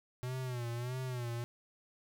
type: tone with vibrato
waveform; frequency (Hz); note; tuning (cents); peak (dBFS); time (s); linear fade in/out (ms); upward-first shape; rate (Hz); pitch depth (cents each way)
square; 123.6; B2; +2; -37; 0.23-1.44; 0; sine; 1.6; 88
effects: none